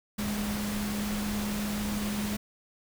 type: tone in noise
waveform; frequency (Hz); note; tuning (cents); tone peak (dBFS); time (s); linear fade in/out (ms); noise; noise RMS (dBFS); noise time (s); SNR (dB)
sine; 207.7; G#3; 0; -30; 0.18-2.37; 10; pink; -36; 0.18-2.37; +3
effects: none